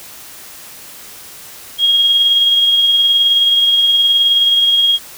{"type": "tone with tremolo", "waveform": "sine", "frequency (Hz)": 3270, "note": "G#7", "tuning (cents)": -28, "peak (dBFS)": -7, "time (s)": [1.78, 4.99], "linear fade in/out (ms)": 50, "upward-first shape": "triangle", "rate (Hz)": 19, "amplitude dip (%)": 35, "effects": ["white hiss -35 dBFS RMS until 5.17 s"]}